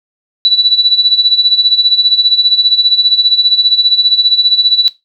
sine tone with tremolo, 3951 Hz, B7, in tune, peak -3 dBFS, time 0.45-4.88 s, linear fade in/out 0 ms, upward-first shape sine, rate 15 Hz, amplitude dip 70%, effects noise-tail reverb RT60 0.2 s tail -17 dB re dry

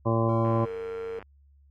harmonic tone, 114.1 Hz, A#2, 37 cents flat, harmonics 1 / 2 / 3 / 4 / 5 / 6 / 7 / 9 / 10, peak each -25 / -30 / -29 / -34 / -29 / -39 / -37 / -31 / -40 dBFS, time 0.05-0.66 s, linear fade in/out 20 ms
triangle tone, 456.1 Hz, A#4, 38 cents flat, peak -30 dBFS, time 0.29-1.19 s, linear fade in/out 0 ms
click train, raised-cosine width 0.5 ms, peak -30 dBFS, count 77, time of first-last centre 0.45-1.226 s, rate 97.9 Hz
effects added 70 Hz sine -55 dBFS peak until 1.7 s

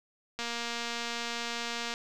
click train, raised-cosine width 0.2 ms, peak -18 dBFS, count 365, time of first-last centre 0.39-1.939 s, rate 235 Hz, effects none

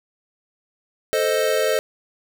square chord, A diminished, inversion none, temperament equal, 440 / 523.3 / 622.3 Hz, A4 / C5 / Eb5, 0 / 0 / 0 cents, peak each -23 dBFS, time 1.13-1.79 s, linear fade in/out 0 ms, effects none

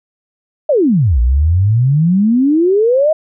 sine exponential two-way sweep, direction down then up, 645 to 56.9 to 645 Hz, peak -8 dBFS, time 0.69-3.13 s, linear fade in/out 5 ms, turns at 1.2 s, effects none

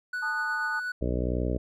triangle tone with tremolo, 1480 Hz, F#6, in tune, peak -27 dBFS, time 0.13-0.92 s, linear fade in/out 5 ms, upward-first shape sine, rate 8.3 Hz, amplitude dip 25%
sine chord, D# diminished, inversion second, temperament equal with one note detuned, 880 / 1235.2 / 1480 Hz, A5 / D#6 / F#6, 0 / -13 / 0 cents, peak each -35 dBFS, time 0.22-0.8 s, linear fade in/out 10 ms
harmonic tone, 61.4 Hz, B1, 9 cents flat, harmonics 1 / 2 / 3 / 4 / 5 / 6 / 7 / 8 / 9 / 10, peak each -29 / -33 / -36 / -35 / -35 / -39 / -36 / -39 / -38 / -40 dBFS, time 1.01-1.58 s, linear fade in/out 10 ms
effects none

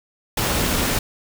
sine tone in noise, 252.3 Hz, B3, 37 cents sharp, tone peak -29 dBFS, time 0.59-0.9 s, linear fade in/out 5 ms, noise pink, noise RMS -21 dBFS, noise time 0.37-0.99 s, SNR -11 dB, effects none

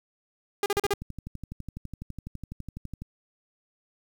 sawtooth tone bursts, 405 Hz, G#4, 43 cents flat, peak -19 dBFS, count 5, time 0.63-0.936 s, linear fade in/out 2 ms, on 30 ms, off 39 ms
click train, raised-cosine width 5 ms, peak -24 dBFS, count 28, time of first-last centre 0.77-3.02 s, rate 12 Hz
effects 9-bit

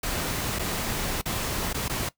pink noise with dropouts, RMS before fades -29 dBFS, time 0.03-2.09 s, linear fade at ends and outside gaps 5 ms, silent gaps 0.588-0.592 / 1.215-1.256 / 1.73-1.743 / 1.882-1.895 s, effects noise-tail reverb RT60 0.1 s tail -18 dB re dry

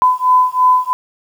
sine beating tone pair, 1007 / 1010 Hz, B5 / B5, +33 / +39 cents, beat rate 3 Hz, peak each -12 dBFS, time 0.02-0.93 s, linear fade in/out 0 ms, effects 7-bit

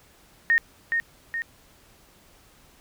sine tone with echo, 1847 Hz, A#6, 16 cents flat, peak -16 dBFS, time 0.5-0.58 s, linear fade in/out 0 ms, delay 420 ms, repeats 2, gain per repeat -5 dB, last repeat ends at 1.42 s, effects pink hiss -56 dBFS RMS until 2.8 s

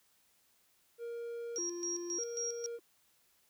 triangle tone with vibrato, 404 Hz, G#4, 48 cents flat, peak -37 dBFS, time 0.98-2.8 s, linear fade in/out 50 ms, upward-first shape square, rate 0.83 Hz, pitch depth 260 cents each way
sine tone with tremolo, 5650 Hz, F8, 19 cents sharp, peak -35 dBFS, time 1.56-2.66 s, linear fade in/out 0 ms, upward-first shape square, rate 3.7 Hz, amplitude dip 80%
effects white hiss -71 dBFS RMS until 3.49 s

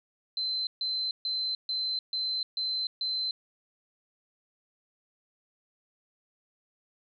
sine tone bursts, 4075 Hz, C8, 47 cents flat, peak -28 dBFS, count 7, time 0.37-3.31 s, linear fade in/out 2 ms, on 300 ms, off 140 ms, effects none

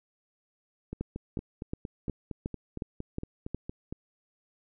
two click trains, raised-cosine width 3 ms, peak -19 / -23 dBFS, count 8 / 14, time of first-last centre 1.01-3.546 / 0.93-3.925 s, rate 2.76 / 4.34 Hz, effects none

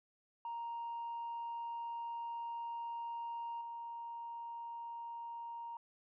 sine tone with level steps, 934 Hz, A#5, 3 cents sharp, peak -38 / -42 dBFS, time 0.45-5.77 s, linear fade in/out 2 ms, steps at 3.61 s, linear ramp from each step 2 ms, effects tanh soft clip ceiling -37 dBFS

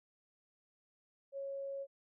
sine tone, 551 Hz, C#5, 11 cents flat, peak -39 dBFS, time 1.32-1.87 s, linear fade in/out 50 ms, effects none

